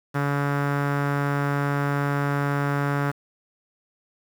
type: tone with low-pass filter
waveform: sawtooth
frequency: 142.4 Hz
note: C#3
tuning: 47 cents sharp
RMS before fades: -24 dBFS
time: 0.14-3.12 s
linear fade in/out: 20 ms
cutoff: 1500 Hz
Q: 2.7
effects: 7-bit